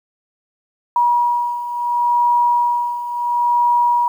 sine beating tone pair, 960 / 960.72 Hz, B5 / B5, -49 / -48 cents, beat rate 0.72 Hz, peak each -20 / -15 dBFS, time 0.96-4.08 s, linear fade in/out 2 ms, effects 8-bit

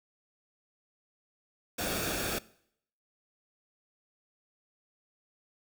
pink noise with comb filter, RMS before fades -33 dBFS, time 1.78-2.39 s, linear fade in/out 10 ms, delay 0.99 ms, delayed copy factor -0.6, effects noise-tail reverb RT60 0.7 s tail -21 dB re dry

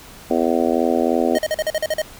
harmonic tone, 83.1 Hz, E2, 15 cents sharp, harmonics 3 / 4 / 5 / 6 / 7 / 8 / 9, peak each -21 / -22 / -23 / -24 / -24 / -25 / -26 dBFS, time 0.3-1.38 s, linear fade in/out 10 ms
square tone bursts, 622.3 Hz, D#5, in tune, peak -18 dBFS, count 9, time 1.35-2.018 s, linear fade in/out 2 ms, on 36 ms, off 43 ms
effects pink hiss -41 dBFS RMS until 2.19 s

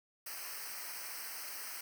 white noise with comb filter, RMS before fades -44 dBFS, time 0.26-1.81 s, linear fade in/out 5 ms, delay 0.28 ms, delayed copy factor -1, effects none

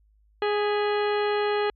harmonic tone with a mistuned harmonic, 415.3 Hz, G#4, in tune, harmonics 1 / 2 / 3 / 4 / 5 / 6 / 7 / 8 / 10, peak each -23 / -29 / -33 / -35 / -37 / -39 / -40 / -41 / -43 dBFS, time 0.42-1.7 s, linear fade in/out 2 ms, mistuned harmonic 5, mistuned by -72 cents, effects added 52 Hz sine -58 dBFS peak until 1.75 s + MP3 48 kbps

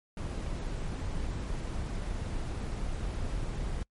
brown noise, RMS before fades -34 dBFS, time 0.17-3.83 s, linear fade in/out 2 ms, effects noise-tail reverb RT60 0.1 s tail -26 dB re dry + MP3 48 kbps

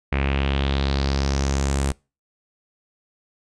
sawtooth tone with low-pass filter sweep, 68.7 Hz, C#2, 15 cents flat, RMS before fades -22 dBFS, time 0.12-1.92 s, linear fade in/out 5 ms, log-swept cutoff 2300 to 8800 Hz, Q 3.5, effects noise-tail reverb RT60 0.3 s tail -25 dB re dry

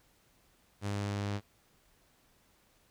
sawtooth tone with low-pass filter sweep, 101.5 Hz, G#2, 39 cents flat, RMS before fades -35 dBFS, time 0.81-1.41 s, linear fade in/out 50 ms, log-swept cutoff 9300 to 5100 Hz, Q 0.97, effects pink hiss -68 dBFS RMS until 2.9 s

